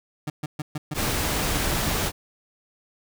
30% pulse tone bursts, 150.8 Hz, D3, 46 cents sharp, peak -24 dBFS, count 11, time 0.27-1.9 s, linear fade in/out 5 ms, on 30 ms, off 130 ms
pink noise, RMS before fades -25 dBFS, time 0.94-2.12 s, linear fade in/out 50 ms
effects none

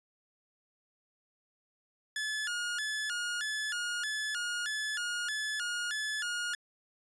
sawtooth tone with vibrato, 1571 Hz, G6, 3 cents sharp, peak -29 dBFS, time 2.16-6.55 s, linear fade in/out 2 ms, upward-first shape square, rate 1.6 Hz, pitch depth 160 cents each way, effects resampled to 22050 Hz

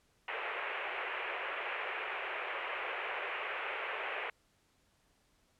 white band-pass noise, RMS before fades -39 dBFS, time 0.28-4.3 s, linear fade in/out 2 ms, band 390 to 2700 Hz, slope 48 dB/octave, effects pink hiss -72 dBFS RMS until 5.59 s + low-pass 11000 Hz 12 dB/octave

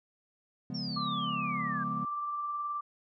triangle chord, C# dominant seventh, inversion none, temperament equal, 138.59 / 174.61 / 207.7 / 246.9 Hz, C#3 / E#3 / G#3 / B3, 0 / 0 / 0 / 0 cents, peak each -40 / -38 / -38 / -38 dBFS, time 0.7-2.05 s, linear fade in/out 2 ms
sine exponential sweep, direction down, 5588 to 1568 Hz, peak -37 dBFS, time 0.74-1.84 s, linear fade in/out 10 ms
sine tone with tremolo, 1174.7 Hz, D6, in tune, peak -31 dBFS, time 0.96-2.81 s, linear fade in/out 10 ms, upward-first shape sine, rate 19 Hz, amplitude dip 25%
effects none

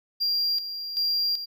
triangle tone with tremolo, 4767 Hz, D8, 25 cents sharp, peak -21 dBFS, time 0.2-1.46 s, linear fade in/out 20 ms, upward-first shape square, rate 1.3 Hz, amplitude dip 65%, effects none

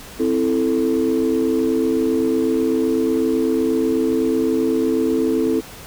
sine chord, A minor, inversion first, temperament equal, 261.6 / 329.6 / 440 Hz, C4 / E4 / A4, 0 / 0 / 0 cents, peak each -19 dBFS, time 0.19-5.61 s, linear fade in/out 20 ms, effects tanh soft clip ceiling -9 dBFS + pink hiss -38 dBFS RMS until 5.86 s

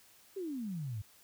sine exponential sweep, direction down, 404.4 to 97.8 Hz, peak -36 dBFS, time 0.36-1.02 s, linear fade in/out 10 ms, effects white hiss -62 dBFS RMS until 1.23 s

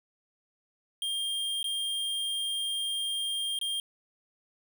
square tone with dropouts, 3205 Hz, G7, 38 cents sharp, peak -30 dBFS, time 1.02-3.8 s, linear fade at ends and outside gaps 1 ms, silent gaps 1.629-1.642 / 3.589-3.613 s, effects 12-bit

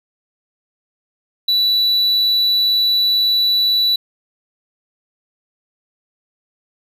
triangle tone, 3951 Hz, B7, in tune, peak -11 dBFS, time 1.48-3.96 s, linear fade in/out 5 ms, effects none

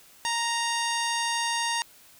harmonic tone with a mistuned harmonic, 932.3 Hz, A#5, in tune, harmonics 1 / 2 / 3 / 4 / 5 / 6 / 7 / 9 / 10, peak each -29 / -32 / -34 / -35 / -36 / -37 / -37 / -39 / -39 dBFS, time 0.25-1.82 s, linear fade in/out 0 ms, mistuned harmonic 4, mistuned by -25 cents, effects white hiss -54 dBFS RMS until 2.19 s

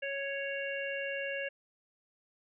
harmonic tone, 554.4 Hz, C#5, in tune, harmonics 1 / 3 / 4 / 5, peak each -37 / -39 / -44 / -40 dBFS, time 0.02-1.49 s, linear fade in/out 10 ms, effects none

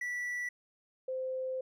triangle / sine tone pair in turn, 1958 / 518.6 Hz, B6 / C5, -15 / -15 cents, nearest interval octave + major seventh, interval 2300 cents, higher first, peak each -32 / -33 dBFS, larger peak first, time 0.01-0.49 / 1.08-1.61 s, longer second, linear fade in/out 5 ms, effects none

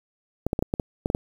clicks, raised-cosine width 2 ms, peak -10 dBFS, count 9, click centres 0.466 / 0.531 / 0.591 / 0.625 / 0.739 / 0.798 / 1.059 / 1.101 / 1.149 s, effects 7-bit

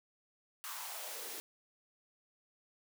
white noise with high-pass filter sweep, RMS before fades -44 dBFS, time 0.64-1.4 s, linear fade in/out 0 ms, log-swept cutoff 1200 to 330 Hz, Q 3.3, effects none

